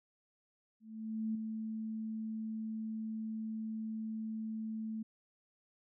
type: tone with ADSR envelope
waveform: sine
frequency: 220 Hz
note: A3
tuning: in tune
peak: -32 dBFS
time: 0.8-5.03 s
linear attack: 550 ms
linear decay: 5 ms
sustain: -5 dB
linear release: 9 ms
effects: none